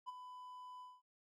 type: tone with ADSR envelope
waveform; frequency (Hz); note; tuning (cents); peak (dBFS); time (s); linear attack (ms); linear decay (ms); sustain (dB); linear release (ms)
triangle; 1000; B5; +21; -39; 0.06-1.02; 29; 20; -9; 210
effects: none